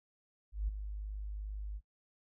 sine tone with ADSR envelope, 51.3 Hz, G#1, 21 cents flat, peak -29 dBFS, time 0.52-1.81 s, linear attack 160 ms, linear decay 15 ms, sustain -9 dB, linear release 49 ms, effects noise-tail reverb RT60 0.1 s tail -26 dB re dry

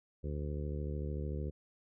harmonic tone, 73.42 Hz, D2, in tune, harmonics 1 / 2 / 3 / 4 / 5 / 6 / 7, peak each -37 / -41 / -47 / -50 / -47 / -48 / -50 dBFS, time 0.23-1.51 s, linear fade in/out 20 ms, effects none

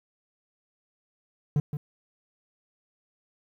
triangle tone with echo, 146.83 Hz, D3, in tune, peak -18 dBFS, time 1.56-1.6 s, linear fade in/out 2 ms, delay 170 ms, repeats 1, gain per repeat -8 dB, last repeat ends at 1.77 s, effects 10-bit

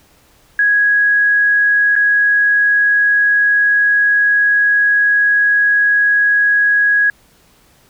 sine tone with dropouts, 1661.2 Hz, G#6, in tune, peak -9 dBFS, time 0.59-7.1 s, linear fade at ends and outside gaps 2 ms, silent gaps 1.955-1.962 s, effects pink hiss -51 dBFS RMS until 7.89 s

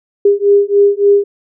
sine beating tone pair, 402.4 / 405.9 Hz, G4 / G#4, +45 / -40 cents, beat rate 3.5 Hz, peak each -10 dBFS, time 0.25-1.24 s, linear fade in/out 5 ms, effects none

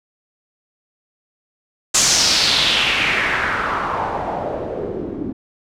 white noise with low-pass filter sweep, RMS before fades -19 dBFS, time 1.94-5.33 s, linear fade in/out 10 ms, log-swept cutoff 7100 to 280 Hz, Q 3, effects none

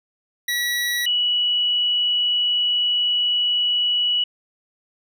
25% pulse / sine tone pair in turn, 1933 / 2938 Hz, B6 / F#7, -38 / -13 cents, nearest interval perfect fifth, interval 725 cents, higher second, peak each -17 dBFS, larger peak neither, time 0.48-1.06 / 1.06-4.24 s, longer second, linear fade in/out 5 ms, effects none

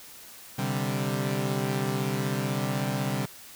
sawtooth chord, C suspended second, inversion none, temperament equal, 130.81 / 146.83 / 196 Hz, C3 / D3 / G3, 0 / 0 / 0 cents, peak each -26 / -28 / -27 dBFS, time 0.58-3.26 s, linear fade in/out 10 ms, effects white hiss -47 dBFS RMS until 3.55 s

